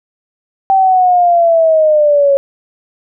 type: linear sweep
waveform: sine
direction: down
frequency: 778 to 550 Hz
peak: -6 dBFS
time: 0.7-2.37 s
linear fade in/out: 0 ms
effects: none